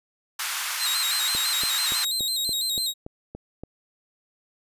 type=high-pass noise; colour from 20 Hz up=pink; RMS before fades=-29 dBFS; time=0.39-2.05 s; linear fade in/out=5 ms; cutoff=1100 Hz; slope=24 dB/octave
type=tone with vibrato; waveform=sawtooth; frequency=3951 Hz; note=B7; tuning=in tune; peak=-21 dBFS; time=0.78-2.94 s; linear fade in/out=50 ms; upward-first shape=square; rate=6 Hz; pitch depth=71 cents each way
type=click train; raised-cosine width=2 ms; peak=-23 dBFS; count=9; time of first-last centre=1.35-3.636 s; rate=3.5 Hz
effects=resampled to 32000 Hz